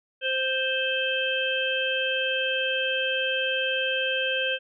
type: harmonic tone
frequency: 523.3 Hz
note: C5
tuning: in tune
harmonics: 1 / 3 / 5 / 6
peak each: -29 / -29 / -29 / -29 dBFS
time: 0.21-4.59 s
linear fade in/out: 50 ms
effects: none